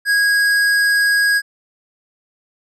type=tone with hard clipping; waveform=triangle; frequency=1647 Hz; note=G#6; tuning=15 cents flat; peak=-14 dBFS; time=0.05-1.42 s; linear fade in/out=50 ms; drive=16 dB; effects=none